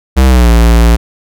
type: tone with pitch glide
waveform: square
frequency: 65.41 to 57.6 Hz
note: C2 to A#1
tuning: 0 to -20 cents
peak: -4 dBFS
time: 0.16-0.97 s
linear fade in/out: 20 ms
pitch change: -220 cents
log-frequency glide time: 0.27-0.5 s
effects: none